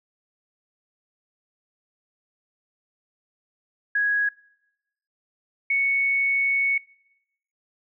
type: tone pair in turn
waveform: sine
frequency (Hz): 1661.2 / 2217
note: G#6 / C#7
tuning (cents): 0 / 0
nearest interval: perfect fourth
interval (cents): 500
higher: second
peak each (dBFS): -19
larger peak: neither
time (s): 3.95-4.29 / 5.7-6.78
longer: second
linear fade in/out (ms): 5
effects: noise-tail reverb RT60 0.9 s tail -24 dB re dry